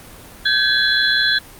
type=tone cluster; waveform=sine; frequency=1553 / 1678 / 3393 / 4080 Hz; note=G6 / G#6 / G#7 / C8; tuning=-17 / +17 / +36 / -44 cents; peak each=-19 dBFS; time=0.45-1.39 s; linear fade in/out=10 ms; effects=pink hiss -40 dBFS RMS until 1.59 s + Opus 32 kbps